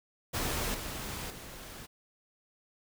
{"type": "noise with level steps", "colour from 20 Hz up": "pink", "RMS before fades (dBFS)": [-33, -39, -46], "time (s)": [0.33, 1.87], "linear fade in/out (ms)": 20, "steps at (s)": [0.74, 1.3], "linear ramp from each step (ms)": 5, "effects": []}